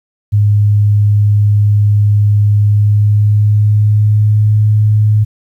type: tone with pitch glide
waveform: sine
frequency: 103.7 to 106.43 Hz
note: G#2 to G#2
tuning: -2 to +43 cents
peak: -6 dBFS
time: 0.32-5.25 s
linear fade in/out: 20 ms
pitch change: +45 cents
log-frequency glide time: 2.57-4.64 s
effects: 8-bit